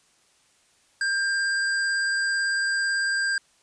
square tone with vibrato, 1594 Hz, G6, 28 cents sharp, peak -23 dBFS, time 1.01-3.38 s, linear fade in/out 2 ms, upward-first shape sine, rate 18 Hz, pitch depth 9 cents each way, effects white hiss -62 dBFS RMS until 3.62 s + resampled to 22050 Hz

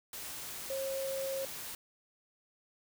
sine tone in noise, 539 Hz, C#5, 49 cents flat, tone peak -34 dBFS, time 0.7-1.45 s, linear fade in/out 2 ms, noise white, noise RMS -43 dBFS, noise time 0.13-1.75 s, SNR +6 dB, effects none

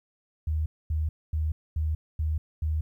sine tone bursts, 77.78 Hz, D#2, in tune, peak -24 dBFS, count 6, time 0.47-2.81 s, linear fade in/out 5 ms, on 190 ms, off 240 ms, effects 11-bit

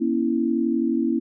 sine chord, A# diminished, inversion none, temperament equal with one note detuned, 238.3 / 277.2 / 329.6 Hz, A#3 / C#4 / E4, +38 / 0 / 0 cents, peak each -23 / -25 / -23 dBFS, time 0-1.2 s, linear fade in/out 20 ms, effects none

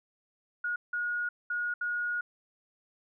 sine tone bursts at uneven times, 1443 Hz, F#6, 44 cents flat, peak -29 dBFS, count 4, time 0.64-0.76 / 0.93-1.29 / 1.5-1.74 / 1.81-2.21 s, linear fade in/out 5 ms, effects none

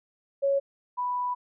sine tone pair in turn, 554.4 / 987.8 Hz, C#5 / B5, 0 / 0 cents, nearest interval minor seventh, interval 1000 cents, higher second, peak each -21 / -26 dBFS, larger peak first, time 0.42-0.6 / 0.97-1.35 s, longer second, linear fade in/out 20 ms, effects none

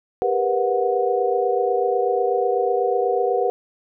sine tone cluster, 396.8 / 472.9 / 501 / 732 Hz, G4 / A#4 / B4 / F#5, +21 / +25 / +25 / -19 cents, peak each -23 dBFS, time 0.22-3.5 s, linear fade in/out 0 ms, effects none

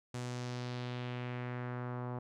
sawtooth tone with low-pass filter sweep, 123.47 Hz, B2, in tune, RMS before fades -40 dBFS, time 0.14-2.19 s, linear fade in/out 5 ms, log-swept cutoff 8200 to 980 Hz, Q 1.7, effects none

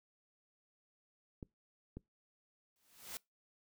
clicks, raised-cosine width 3 ms, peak -32 dBFS, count 2, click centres 1.428 / 1.97 s
white noise with exponential growth, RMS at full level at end -42 dBFS, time 2.76-3.17 s, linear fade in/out 0 ms, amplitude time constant 87 ms
effects noise-tail reverb RT60 0.2 s tail -24 dB re dry

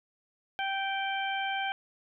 harmonic tone, 781 Hz, G5, 7 cents flat, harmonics 1 / 2 / 3 / 4, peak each -32 / -35 / -37 / -38 dBFS, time 0.59-1.72 s, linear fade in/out 0 ms, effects none

